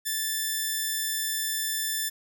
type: tone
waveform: 5% pulse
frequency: 1760 Hz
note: A6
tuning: in tune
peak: -16 dBFS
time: 0.05-2.1 s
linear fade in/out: 20 ms
effects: none